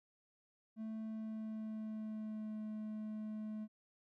triangle tone with pitch glide, 220 to 215 Hz, A3 to A3, 0 to -40 cents, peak -39 dBFS, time 0.76-3.68 s, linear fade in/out 50 ms, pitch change -40 cents, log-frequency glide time 1-2.62 s, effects none

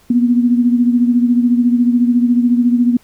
sine beating tone pair, 240.3 / 254.3 Hz, B3 / C4, -47 / -49 cents, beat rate 14 Hz, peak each -10 / -17 dBFS, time 0.1-2.97 s, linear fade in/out 5 ms, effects pink hiss -51 dBFS RMS until 3.03 s

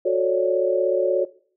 sine chord, D major seventh, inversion first, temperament just, 367.1 / 440.5 / 550.6 / 587.3 Hz, F#4 / A4 / C#5 / D5, -14 / +2 / -12 / 0 cents, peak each -22 / -26 / -21 / -25 dBFS, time 0.05-1.25 s, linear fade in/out 10 ms, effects noise-tail reverb RT60 0.5 s tail -19 dB re dry

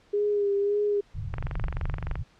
sine tone with vibrato, 407.4 Hz, G#4, 33 cents flat, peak -22 dBFS, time 0.13-1.01 s, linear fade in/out 10 ms, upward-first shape sine, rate 1.8 Hz, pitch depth 33 cents each way
pink low-pass noise, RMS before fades -31 dBFS, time 1.14-2.24 s, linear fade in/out 20 ms, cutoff 160 Hz, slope 96 dB/octave
click train, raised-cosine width 0.5 ms, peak -21 dBFS, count 20, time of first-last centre 1.34-2.155 s, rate 23.3 Hz
effects pink hiss -60 dBFS RMS until 2.39 s + low-pass 5000 Hz 12 dB/octave

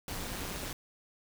pink noise with amplitude modulation, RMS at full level -36 dBFS, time 0.08-0.73 s, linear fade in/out 2 ms, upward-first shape sine, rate 194 Hz, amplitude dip 60%, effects none

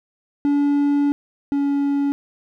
triangle tone pair in turn, 286.5 / 282.2 Hz, D4 / C#4, -43 / +31 cents, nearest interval unison, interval 26 cents, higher first, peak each -13 / -15 dBFS, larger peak first, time 0.45-1.12 / 1.52-2.12 s, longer first, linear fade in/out 0 ms, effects none

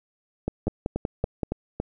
two click trains, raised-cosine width 2 ms, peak -12 / -13 dBFS, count 6 / 5, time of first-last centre 0.48-1.432 / 0.68-1.8 s, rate 5.25 / 3.57 Hz, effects none

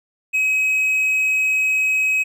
triangle tone, 2544 Hz, D#7, 38 cents sharp, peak -14 dBFS, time 0.33-2.24 s, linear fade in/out 20 ms, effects none

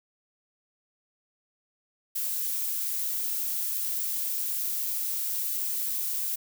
violet noise, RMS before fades -30 dBFS, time 2.15-6.36 s, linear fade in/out 10 ms, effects none

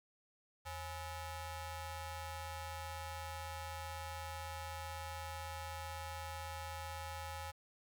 sawtooth ring-modulated tone, 459 Hz, A#4, 27 cents flat, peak -36 dBFS, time 0.65-7.52 s, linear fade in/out 20 ms, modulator 377 Hz, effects 12-bit

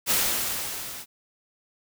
white noise with level ramp, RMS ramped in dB -21 to -39 dBFS, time 0.06-1.06 s, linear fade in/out 50 ms, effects none

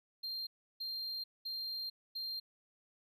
triangle tone bursts at uneven times, 4186 Hz, C8, in tune, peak -37 dBFS, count 4, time 0.23-0.47 / 0.8-1.24 / 1.45-1.9 / 2.15-2.4 s, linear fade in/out 10 ms, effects none

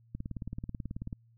click train, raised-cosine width 5 ms, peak -25 dBFS, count 19, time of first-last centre 0.15-1.128 s, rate 18.4 Hz, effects added 115 Hz sine -60 dBFS peak until 1.37 s

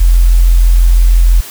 sine tone, 43.02 Hz, F1, 25 cents flat, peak -3 dBFS, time 0-1.41 s, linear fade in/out 10 ms, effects white hiss -29 dBFS RMS until 1.5 s

